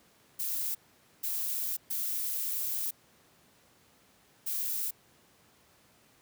violet noise bursts at uneven times, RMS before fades -33 dBFS, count 4, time 0.39-0.75 / 1.23-1.77 / 1.9-2.91 / 4.46-4.91 s, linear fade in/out 10 ms, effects pink hiss -63 dBFS RMS until 6.21 s + high-pass 100 Hz 12 dB/octave

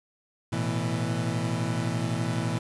30% pulse chord, A suspended second, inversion none, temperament equal with one note detuned, 111.66 / 123.47 / 164.81 Hz, A2 / B2 / E3, +26 / 0 / 0 cents, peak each -28 dBFS, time 0.52-2.59 s, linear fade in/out 10 ms, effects resampled to 24000 Hz + 9-bit

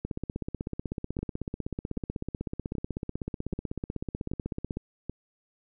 two click trains, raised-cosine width 3 ms, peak -19 / -20 dBFS, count 77 / 6, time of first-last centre 0.05-4.77 / 1.19-5.096 s, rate 16.1 / 1.28 Hz, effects none

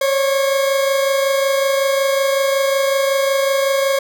40% pulse tone pair together, 544.6 / 570 Hz, C#5 / C#5, -31 / +48 cents, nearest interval minor second, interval 79 cents, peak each -14 / -23 dBFS, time 0.01-3.99 s, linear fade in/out 5 ms, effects none

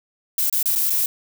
violet noise with dropouts, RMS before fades -20 dBFS, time 0.38-1.06 s, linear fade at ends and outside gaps 2 ms, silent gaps 0.498-0.526 / 0.628-0.657 / 0.753-0.758 / 0.898-0.903 s, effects none

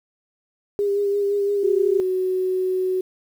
sine tone with vibrato, 403.8 Hz, G#4, 49 cents flat, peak -18 dBFS, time 0.79-2 s, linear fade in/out 0 ms, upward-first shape sine, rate 5.8 Hz, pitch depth 21 cents each way
sine tone, 371.7 Hz, F#4, 8 cents sharp, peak -19 dBFS, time 1.63-3.01 s, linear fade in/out 5 ms
effects 8-bit

